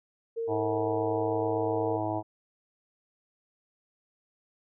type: tone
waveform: sine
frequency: 458 Hz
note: A#4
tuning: 31 cents flat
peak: -29 dBFS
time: 0.36-1.98 s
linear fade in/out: 20 ms
type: harmonic tone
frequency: 107.3 Hz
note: A2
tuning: 43 cents flat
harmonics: 1 / 3 / 4 / 5 / 6 / 7 / 8 / 9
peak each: -36 / -33 / -43 / -44 / -34 / -36 / -37 / -39 dBFS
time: 0.47-2.23 s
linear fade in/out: 50 ms
effects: none